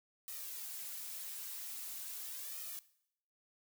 blue noise with flanger, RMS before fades -45 dBFS, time 0.28-2.79 s, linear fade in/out 0 ms, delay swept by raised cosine 1.6 to 5 ms, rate 0.43 Hz, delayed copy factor +0.75, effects noise-tail reverb RT60 0.7 s tail -18 dB re dry

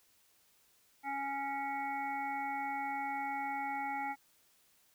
harmonic tone, 277.2 Hz, C#4, in tune, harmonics 1 / 3 / 5 / 7 / 8, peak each -46 / -36 / -47 / -46 / -44 dBFS, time 1.03-4.16 s, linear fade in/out 50 ms, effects white hiss -69 dBFS RMS until 4.94 s

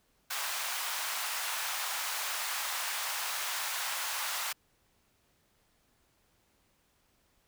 pink high-pass noise, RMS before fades -35 dBFS, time 0.3-4.53 s, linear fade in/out 10 ms, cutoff 830 Hz, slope 24 dB/octave, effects pink hiss -71 dBFS RMS until 7.47 s

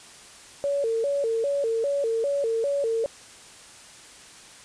sine tone with vibrato, 506 Hz, B4, 42 cents sharp, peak -22 dBFS, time 0.64-3.06 s, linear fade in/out 0 ms, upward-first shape square, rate 2.5 Hz, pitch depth 190 cents each way, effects white hiss -47 dBFS RMS until 4.64 s + resampled to 22050 Hz

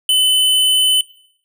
square tone, 3023 Hz, F#7, 36 cents sharp, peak -11 dBFS, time 0.09-1.01 s, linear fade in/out 2 ms, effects noise-tail reverb RT60 0.7 s tail -21 dB re dry

